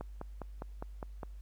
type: click train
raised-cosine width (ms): 1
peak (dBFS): -26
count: 7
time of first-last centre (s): 0.01-1.232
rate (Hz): 4.91
effects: added 50 Hz sine -44 dBFS peak until 1.41 s + pink hiss -71 dBFS RMS until 1.41 s